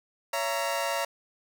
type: chord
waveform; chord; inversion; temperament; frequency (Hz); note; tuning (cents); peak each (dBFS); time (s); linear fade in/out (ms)
sawtooth; A# diminished; first; just; 559.4 / 671.3 / 932.3; C#5 / E5 / A#5; +16 / +31 / 0; -28; 0.33-1.05; 5
effects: none